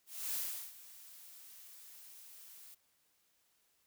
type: noise with ADSR envelope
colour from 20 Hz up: blue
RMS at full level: -37 dBFS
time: 0.06-2.75 s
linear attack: 280 ms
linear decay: 380 ms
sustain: -18 dB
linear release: 12 ms
effects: white hiss -75 dBFS RMS until 3.86 s